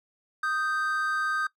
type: tone pair together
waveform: triangle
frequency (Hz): 1241.3 / 1564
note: D#6 / G6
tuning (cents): -4 / -4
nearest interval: major third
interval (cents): 400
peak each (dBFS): -27 / -26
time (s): 0.43-1.47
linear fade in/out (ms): 5
effects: noise-tail reverb RT60 0.1 s tail -18 dB re dry